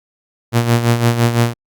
sawtooth tone with tremolo, 118 Hz, A#2, 22 cents sharp, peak -5 dBFS, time 0.52-1.54 s, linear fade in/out 50 ms, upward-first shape sine, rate 5.9 Hz, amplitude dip 65%, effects Opus 48 kbps

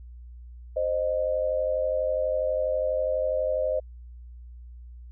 sine tone pair together, 523.3 / 615.5 Hz, C5 / D#5, 0 / -19 cents, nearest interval minor third, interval 281 cents, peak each -26 dBFS, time 0.76-3.8 s, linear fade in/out 10 ms, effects added 60 Hz sine -41 dBFS peak until 5.11 s

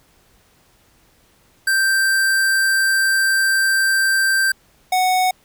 square tone pair in turn, 1568 / 740 Hz, G6 / F#5, 0 / 0 cents, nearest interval octave + minor second, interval 1300 cents, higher first, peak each -15 dBFS, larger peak neither, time 1.67-4.52 / 4.92-5.31 s, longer first, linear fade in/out 5 ms, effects pink hiss -56 dBFS RMS until 5.44 s

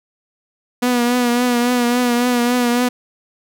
sawtooth tone with vibrato, 243.5 Hz, B3, 24 cents flat, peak -10 dBFS, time 0.82-2.89 s, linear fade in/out 10 ms, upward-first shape triangle, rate 3.6 Hz, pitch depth 45 cents each way, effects none

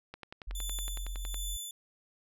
click train, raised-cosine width 0.3 ms, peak -27 dBFS, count 14, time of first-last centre 0.14-1.344 s, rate 10.8 Hz
sine tone, 43.65 Hz, F1, in tune, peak -35 dBFS, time 0.47-1.57 s, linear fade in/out 10 ms
15% pulse tone with tremolo, 3500 Hz, A7, 10 cents flat, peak -30 dBFS, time 0.55-1.71 s, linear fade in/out 2 ms, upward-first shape sine, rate 1.3 Hz, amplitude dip 70%
effects none

